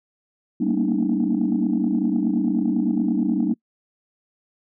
sine tone cluster, 193.4 / 228 / 237.6 / 284.3 / 312.5 Hz, G3 / A#3 / A#3 / C#4 / D#4, -23 / -38 / +33 / +44 / +8 cents, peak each -24 dBFS, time 0.6-3.54 s, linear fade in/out 10 ms, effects noise-tail reverb RT60 0.1 s tail -26 dB re dry + tanh soft clip ceiling -11 dBFS

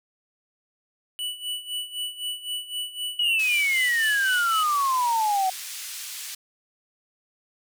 square tone with tremolo, 2960 Hz, F#7, in tune, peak -27 dBFS, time 1.19-4.63 s, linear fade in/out 0 ms, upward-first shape sine, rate 3.9 Hz, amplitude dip 80%
sine exponential sweep, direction down, 2956 to 740 Hz, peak -20 dBFS, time 3.19-5.5 s, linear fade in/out 5 ms
white band-pass noise, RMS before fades -36 dBFS, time 3.39-6.35 s, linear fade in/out 5 ms, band 2100 to 11000 Hz, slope 12 dB/octave
effects none

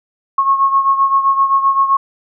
sine beating tone pair, 1090 / 1097.7 Hz, C#6 / C#6, -29 / -17 cents, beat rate 7.7 Hz, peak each -11 / -17 dBFS, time 0.38-1.97 s, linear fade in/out 5 ms, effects none

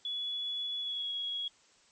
sine tone with pitch glide, 3400 to 3326 Hz, G#7 to G#7, +40 to +2 cents, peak -33 dBFS, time 0.05-1.48 s, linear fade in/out 2 ms, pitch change -38 cents, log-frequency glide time 0.8-1.11 s, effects white hiss -64 dBFS RMS until 1.91 s + MP3 32 kbps

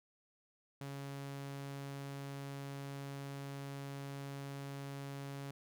sawtooth tone, 139.2 Hz, C#3, 8 cents sharp, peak -39 dBFS, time 0.81-5.51 s, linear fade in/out 2 ms, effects none

